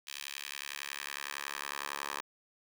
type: tone with high-pass filter sweep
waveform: 10% pulse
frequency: 70.9 Hz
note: C#2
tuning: 40 cents sharp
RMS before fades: -41 dBFS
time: 0.07-2.21 s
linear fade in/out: 5 ms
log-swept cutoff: 2900 to 990 Hz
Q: 1.2
effects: none